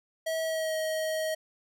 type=tone with pitch glide; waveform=square; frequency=645 to 631.7 Hz; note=E5 to D#5; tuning=-38 to +26 cents; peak=-29 dBFS; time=0.26-1.35 s; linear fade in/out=10 ms; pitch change=-36 cents; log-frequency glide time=0.43-0.76 s; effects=none